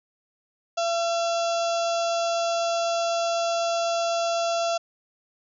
harmonic tone, 677 Hz, E5, 46 cents sharp, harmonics 1 / 2 / 4 / 5 / 6 / 7 / 8 / 9 / 10, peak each -23 / -32 / -37 / -37 / -42 / -39 / -42 / -40 / -42 dBFS, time 0.77-4.78 s, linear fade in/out 10 ms, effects none

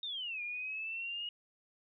sine exponential two-way sweep, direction down then up, 3734 to 2400 to 2890 Hz, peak -37 dBFS, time 0.03-1.29 s, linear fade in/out 2 ms, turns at 0.42 s, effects none

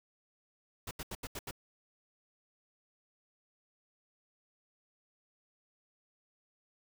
pink noise bursts, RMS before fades -41 dBFS, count 6, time 0.87-1.511 s, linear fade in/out 5 ms, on 41 ms, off 79 ms, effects none

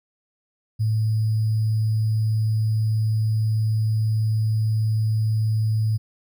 sine tone with sample-and-hold, 109.2 Hz, A2, 13 cents flat, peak -18 dBFS, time 0.79-5.98 s, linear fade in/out 20 ms, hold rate 4900 Hz, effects none

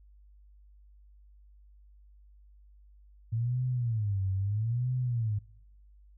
sine tone with vibrato, 110 Hz, A2, in tune, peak -27 dBFS, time 3.32-5.39 s, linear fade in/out 10 ms, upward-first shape sine, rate 0.77 Hz, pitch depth 250 cents each way, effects noise-tail reverb RT60 0.9 s tail -25 dB re dry + added 50 Hz sine -54 dBFS peak until 6.17 s

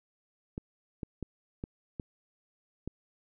clicks, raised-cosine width 3 ms, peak -23 dBFS, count 6, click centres 0.579 / 1.032 / 1.227 / 1.639 / 1.998 / 2.876 s, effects none

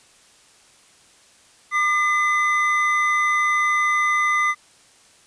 triangle tone pair together, 1200 / 2027 Hz, D6 / B6, +37 / +45 cents, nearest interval major sixth, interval 908 cents, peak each -18 dBFS, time 1.71-4.55 s, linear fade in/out 50 ms, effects white hiss -53 dBFS RMS until 5.26 s + resampled to 22050 Hz

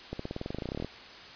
accelerating click train, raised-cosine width 2 ms, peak -21 dBFS, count 19, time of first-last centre 0.13-0.846 s, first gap 64 ms, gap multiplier 0.94, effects white hiss -47 dBFS RMS until 1.35 s + resampled to 11025 Hz

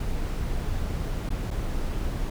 brown noise with dropouts, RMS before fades -28 dBFS, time 0-2.3 s, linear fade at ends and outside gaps 5 ms, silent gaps 1.292-1.303 / 1.506-1.51 s, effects none

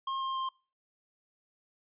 square tone with pitch steps, 1070 / 1062.6 / 1055.3 Hz, C6 / C6 / C6, +38 / +26 / +14 cents, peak -32 dBFS, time 0.07-0.49 s, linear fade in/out 5 ms, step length 140 ms, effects noise-tail reverb RT60 0.4 s tail -25 dB re dry + resampled to 8000 Hz

